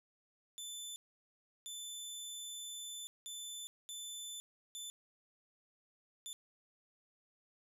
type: tone bursts at uneven times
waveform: 20% pulse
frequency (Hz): 3520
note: A7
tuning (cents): 0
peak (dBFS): -38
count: 6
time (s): 0.58-0.96 / 1.66-3.07 / 3.26-3.67 / 3.89-4.4 / 4.75-4.9 / 6.26-6.33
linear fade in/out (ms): 0
effects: none